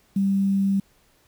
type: tone with quantisation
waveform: sine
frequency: 196 Hz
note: G3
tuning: in tune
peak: -18 dBFS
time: 0.16-0.8 s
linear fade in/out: 5 ms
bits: 8
effects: pink hiss -61 dBFS RMS until 1.27 s